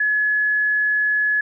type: tone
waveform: sine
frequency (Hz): 1700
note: G#6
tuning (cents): +40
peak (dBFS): -16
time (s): 0-1.41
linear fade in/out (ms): 5
effects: none